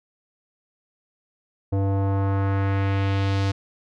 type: tone with low-pass filter sweep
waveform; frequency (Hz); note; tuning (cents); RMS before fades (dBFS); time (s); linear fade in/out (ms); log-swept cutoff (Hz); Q
square; 98; G2; 0; -22; 1.72-3.52; 10; 580 to 5100; 1.3
effects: none